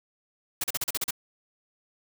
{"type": "noise bursts", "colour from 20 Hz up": "white", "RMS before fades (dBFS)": -28, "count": 8, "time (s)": [0.61, 1.108], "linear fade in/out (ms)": 5, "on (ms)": 29, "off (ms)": 38, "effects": []}